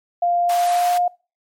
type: tone with pitch glide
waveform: sine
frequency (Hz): 698.5 to 709.9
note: F5 to F5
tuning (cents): 0 to +28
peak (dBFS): -15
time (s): 0.22-1.08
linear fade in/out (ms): 5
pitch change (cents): +28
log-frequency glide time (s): 0.39-0.94
type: high-pass noise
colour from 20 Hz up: pink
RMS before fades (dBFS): -31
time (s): 0.49-0.98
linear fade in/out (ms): 5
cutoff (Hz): 670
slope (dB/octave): 96
effects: noise-tail reverb RT60 0.3 s tail -22 dB re dry + MP3 64 kbps